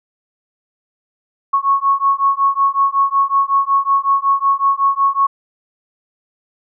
sine beating tone pair, 1100 / 1105.4 Hz, C#6 / C#6, -14 / -5 cents, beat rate 5.4 Hz, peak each -15 dBFS, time 1.53-5.27 s, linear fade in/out 10 ms, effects none

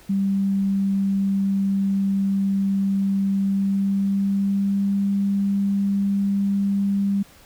sine tone with pitch glide, 196 to 198.74 Hz, G3 to G3, 0 to +24 cents, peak -18 dBFS, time 0.09-7.23 s, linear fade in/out 10 ms, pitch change +24 cents, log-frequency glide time 3.48-5 s, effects pink hiss -50 dBFS RMS until 7.45 s

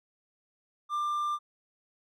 triangle tone, 1190 Hz, D6, 22 cents sharp, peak -26 dBFS, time 0.89-1.39 s, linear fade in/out 50 ms, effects none

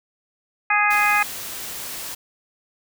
harmonic tone, 415.3 Hz, G#4, in tune, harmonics 2 / 3 / 4 / 5 / 6, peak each -22 / -22 / -22 / -22 / -22 dBFS, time 0.7-1.23 s, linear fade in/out 5 ms
white noise, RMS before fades -32 dBFS, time 0.9-2.15 s, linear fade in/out 10 ms
effects none

